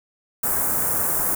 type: band-stop noise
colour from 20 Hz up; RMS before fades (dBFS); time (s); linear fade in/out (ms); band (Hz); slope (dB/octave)
white; -22; 0.43-1.35; 5; 1500 to 8500; 24
effects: none